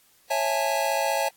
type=chord; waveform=square; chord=A major seventh; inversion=first; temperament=just; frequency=550 / 660 / 825 / 880 Hz; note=C#5 / E5 / G#5 / A5; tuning=-14 / +2 / -12 / 0 cents; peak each=-29 dBFS; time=0.3-1.29 s; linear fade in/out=10 ms; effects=white hiss -60 dBFS RMS until 1.36 s + AAC 64 kbps